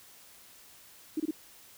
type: tone bursts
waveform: sine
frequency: 311.1 Hz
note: D#4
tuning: in tune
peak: -27 dBFS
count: 3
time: 1.17-1.31 s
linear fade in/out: 5 ms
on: 30 ms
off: 25 ms
effects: white hiss -55 dBFS RMS until 1.77 s